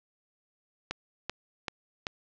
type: click train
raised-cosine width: 0.2 ms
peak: -14 dBFS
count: 4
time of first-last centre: 0.91-2.068 s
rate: 2.59 Hz
effects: low-pass 5000 Hz 12 dB/octave